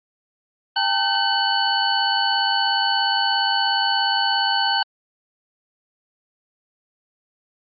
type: tone cluster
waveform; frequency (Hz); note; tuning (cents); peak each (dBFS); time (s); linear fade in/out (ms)
sine; 800 / 897 / 1529 / 2986 / 4441; G5 / A5 / G6 / F#7 / C#8; +35 / +33 / -44 / +15 / +2; -24; 0.76-4.83; 5
effects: Opus 32 kbps